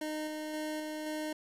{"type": "tone with tremolo", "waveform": "25% pulse", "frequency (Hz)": 307.5, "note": "D#4", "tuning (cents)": -20, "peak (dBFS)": -31, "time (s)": [0.01, 1.33], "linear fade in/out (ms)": 5, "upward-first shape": "square", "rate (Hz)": 1.9, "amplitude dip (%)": 25, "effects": ["resampled to 32000 Hz", "10-bit"]}